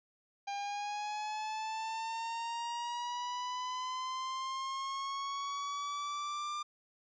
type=linear sweep; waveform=45% pulse; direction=up; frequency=799 to 1195 Hz; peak=-36 dBFS; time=0.47-6.63 s; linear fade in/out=10 ms; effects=resampled to 16000 Hz